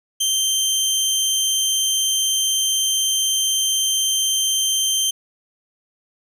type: tone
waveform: 20% pulse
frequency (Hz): 3136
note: G7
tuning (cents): 0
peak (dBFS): -12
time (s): 0.2-5.11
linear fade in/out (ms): 10
effects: none